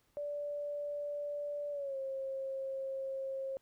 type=tone with pitch glide; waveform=sine; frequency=582 to 536.8 Hz; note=D5 to C5; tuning=-16 to +44 cents; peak=-36 dBFS; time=0.17-3.57 s; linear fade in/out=0 ms; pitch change=-140 cents; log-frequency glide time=1.71-1.97 s; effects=pink hiss -74 dBFS RMS until 3.61 s